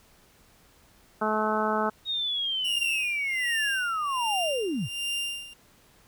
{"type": "harmonic tone", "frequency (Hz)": 215.4, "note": "A3", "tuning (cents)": -37, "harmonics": [1, 2, 3, 4, 5, 6, 7], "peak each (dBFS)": [-31, -31, -31, -30, -33, -30, -35], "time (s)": [1.21, 1.9], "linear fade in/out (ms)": 10}
{"type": "linear sweep", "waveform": "sine", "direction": "down", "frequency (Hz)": [3765, 87.31], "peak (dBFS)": -26, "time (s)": [2.05, 4.89], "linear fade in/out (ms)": 50}
{"type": "tone with tremolo", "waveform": "40% pulse", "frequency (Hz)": 2794, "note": "F7", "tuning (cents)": 0, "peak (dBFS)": -26, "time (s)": [2.64, 5.54], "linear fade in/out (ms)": 10, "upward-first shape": "sine", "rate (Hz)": 1.3, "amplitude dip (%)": 85}
{"effects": ["pink hiss -59 dBFS RMS until 6.07 s"]}